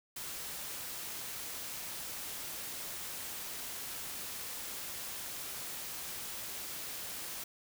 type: noise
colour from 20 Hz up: white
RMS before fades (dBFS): -42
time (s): 0.16-7.44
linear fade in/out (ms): 5
effects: none